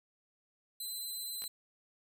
15% pulse tone, 4046 Hz, B7, 41 cents sharp, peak -32 dBFS, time 0.8-1.48 s, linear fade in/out 5 ms
clicks, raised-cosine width 0.2 ms, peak -31 dBFS, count 2, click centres 1.421 / 1.44 s
effects none

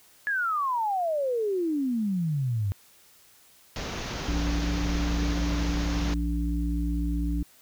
sine exponential sweep, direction down, 1717 to 94.5 Hz, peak -24 dBFS, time 0.27-2.72 s, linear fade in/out 0 ms
pink low-pass noise, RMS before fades -34 dBFS, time 3.76-6.14 s, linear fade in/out 0 ms, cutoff 6700 Hz, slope 96 dB/octave
harmonic tone, 58 Hz, A#1, 8 cents flat, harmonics 1 / 3 / 5, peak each -26 / -33 / -31 dBFS, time 4.28-7.43 s, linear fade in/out 5 ms
effects white hiss -57 dBFS RMS until 7.61 s

